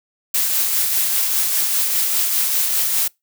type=noise with tremolo; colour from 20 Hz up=blue; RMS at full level=-17 dBFS; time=0.34-3.08 s; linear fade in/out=5 ms; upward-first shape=triangle; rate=5 Hz; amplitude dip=35%; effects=noise-tail reverb RT60 0.2 s tail -26 dB re dry